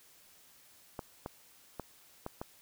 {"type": "clicks", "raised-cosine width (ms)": 1, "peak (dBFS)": -24, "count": 5, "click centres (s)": [0.992, 1.261, 1.797, 2.264, 2.415], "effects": ["white hiss -61 dBFS RMS until 2.61 s"]}